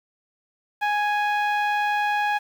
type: tone with low-pass filter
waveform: sawtooth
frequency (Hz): 830.6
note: G#5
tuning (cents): 0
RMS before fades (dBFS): -23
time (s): 0.81-2.39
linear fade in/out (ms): 20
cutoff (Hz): 2300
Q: 1.2
effects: 8-bit

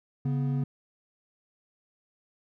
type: tone pair together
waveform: triangle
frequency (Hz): 139.81 / 246.9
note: C#3 / B3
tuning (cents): +15 / 0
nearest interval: minor seventh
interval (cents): 985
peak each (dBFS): -24 / -31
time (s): 0.25-0.64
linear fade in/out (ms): 5
effects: none

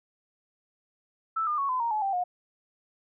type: tone with pitch steps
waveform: sine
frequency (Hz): 1318.5 / 1209.1 / 1108.7 / 1016.7 / 932.3 / 854.9 / 784 / 718.9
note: E6 / D#6 / C#6 / B5 / A#5 / G#5 / G5 / F5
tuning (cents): 0 / -50 / 0 / +50 / 0 / +50 / 0 / +50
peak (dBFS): -25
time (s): 1.36-2.24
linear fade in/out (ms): 10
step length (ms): 110
effects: none

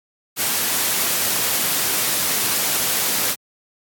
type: noise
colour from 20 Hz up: white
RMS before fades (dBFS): -20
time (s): 0.36-3.36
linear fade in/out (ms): 50
effects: high-pass 100 Hz 12 dB/octave + AAC 64 kbps

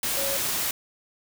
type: tone in noise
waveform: sine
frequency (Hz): 551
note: C#5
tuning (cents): -11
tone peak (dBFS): -30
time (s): 0.17-0.37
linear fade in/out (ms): 2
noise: white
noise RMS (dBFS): -27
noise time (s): 0.03-0.71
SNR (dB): -6
effects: none

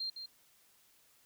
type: tone with echo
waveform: sine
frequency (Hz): 4186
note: C8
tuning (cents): 0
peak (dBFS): -35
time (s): 0-0.1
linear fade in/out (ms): 5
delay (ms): 160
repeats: 1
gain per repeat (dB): -7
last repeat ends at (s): 0.26
effects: white hiss -67 dBFS RMS until 1.25 s

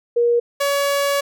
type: tone pair in turn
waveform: sine / sawtooth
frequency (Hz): 474.7 / 564.5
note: A#4 / C#5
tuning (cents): +31 / +31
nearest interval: minor third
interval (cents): 300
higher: second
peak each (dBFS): -13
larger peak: neither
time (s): 0.16-0.4 / 0.6-1.21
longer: second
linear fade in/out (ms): 10
effects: none

